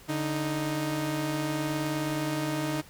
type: tone pair together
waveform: sawtooth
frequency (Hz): 145.89 / 311.1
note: D3 / D#4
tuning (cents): -11 / 0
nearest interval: octave + minor second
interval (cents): 1311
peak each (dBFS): -28 / -26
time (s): 0.08-2.82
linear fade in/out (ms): 20
effects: pink hiss -52 dBFS RMS until 2.89 s